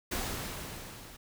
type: noise with level ramp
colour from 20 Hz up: pink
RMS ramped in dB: -33 to -50 dBFS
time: 0.11-1.17 s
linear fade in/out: 10 ms
effects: none